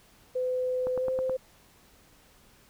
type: tone with pitch glide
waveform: sine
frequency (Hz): 507 to 518.6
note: B4 to C5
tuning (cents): +45 to -15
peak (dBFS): -26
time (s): 0.35-1.37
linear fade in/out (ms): 10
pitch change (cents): +40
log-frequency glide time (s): 0.97-1.08
type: click train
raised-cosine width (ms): 1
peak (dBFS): -22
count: 5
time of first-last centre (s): 0.87-1.296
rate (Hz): 9.39
effects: pink hiss -59 dBFS RMS until 2.69 s